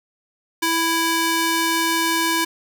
square tone with high-pass filter, 330.2 Hz, E4, 3 cents sharp, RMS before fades -20 dBFS, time 0.62-2.45 s, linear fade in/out 10 ms, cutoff 680 Hz, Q 0.53, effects none

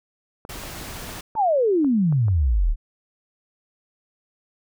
clicks, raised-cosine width 1 ms, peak -24 dBFS, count 7, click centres 0.451 / 0.636 / 1.092 / 1.353 / 1.846 / 2.125 / 2.283 s
pink noise, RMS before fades -35 dBFS, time 0.49-1.21 s, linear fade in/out 5 ms
sine exponential sweep, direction down, 932.3 to 33 Hz, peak -16 dBFS, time 1.35-2.76 s, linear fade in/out 50 ms
effects none

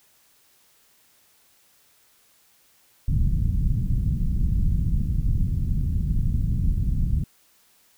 pink low-pass noise, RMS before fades -22 dBFS, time 3.08-7.24 s, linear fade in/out 5 ms, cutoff 170 Hz, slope 24 dB/octave, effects white hiss -60 dBFS RMS until 7.97 s

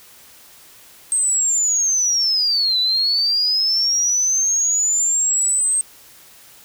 sine linear two-way sweep, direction down then up, 8372 to 3946 to 8372 Hz, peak -15 dBFS, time 1.12-5.81 s, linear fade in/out 0 ms, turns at 2.79 s, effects white hiss -46 dBFS RMS until 6.64 s

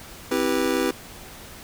square chord, C major seventh, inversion none, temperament just, 261.6 / 327 / 392.4 / 490.5 Hz, C4 / E4 / G4 / B4, 0 / -14 / +2 / -12 cents, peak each -27 dBFS, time 0.31-0.91 s, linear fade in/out 5 ms, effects pink hiss -42 dBFS RMS until 1.63 s

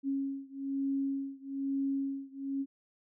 sine beating tone pair, 273.5 / 274.6 Hz, C#4 / C#4, -23 / -16 cents, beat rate 1.1 Hz, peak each -34 / -35 dBFS, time 0.03-2.66 s, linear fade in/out 50 ms, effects none

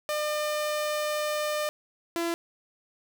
sawtooth tone pair in turn, 602 / 337.9 Hz, D5 / E4, +43 / +43 cents, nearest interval minor seventh, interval 1000 cents, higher first, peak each -23 dBFS, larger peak neither, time 0.09-1.69 / 2.16-2.34 s, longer first, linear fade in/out 0 ms, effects none

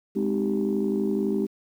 sine chord, Ab major seventh, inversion none, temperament just, 207.7 / 259.6 / 311.5 / 389.3 Hz, Ab3 / C4 / Eb4 / G4, 0 / -13 / +2 / -12 cents, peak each -25 / -30 / -29 / -26 dBFS, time 0.15-1.47 s, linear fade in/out 20 ms, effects tanh soft clip ceiling -15 dBFS + 9-bit

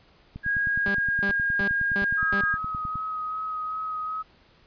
click train, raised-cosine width 5 ms, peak -24 dBFS, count 26, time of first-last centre 0.36-2.956 s, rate 9.63 Hz
sine tone with pitch glide, 1639 to 1623.9 Hz, G#6 to G#6, -23 to -39 cents, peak -22 dBFS, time 0.43-2.58 s, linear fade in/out 50 ms, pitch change -16 cents, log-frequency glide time 0.57-1.26 s
sawtooth tone bursts, 198.7 Hz, G3, 24 cents sharp, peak -24 dBFS, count 5, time 0.86-2.41 s, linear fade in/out 2 ms, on 86 ms, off 280 ms
sine tone with vibrato, 1266 Hz, D#6, 30 cents sharp, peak -28 dBFS, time 2.17-4.23 s, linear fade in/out 20 ms, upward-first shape sine, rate 2.6 Hz, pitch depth 14 cents each way
effects pink hiss -58 dBFS RMS until 4.66 s + resampled to 11025 Hz

